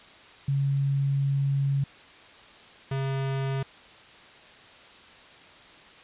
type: tone pair in turn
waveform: sine / square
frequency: 138.59 / 135.35 Hz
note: C#3 / C#3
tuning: 0 / -41 cents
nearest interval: unison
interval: 41 cents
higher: first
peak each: -22 / -27 dBFS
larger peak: first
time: 0.48-1.84 / 2.91-3.63 s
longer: first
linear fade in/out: 5 ms
effects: white hiss -50 dBFS RMS until 6.03 s + resampled to 8000 Hz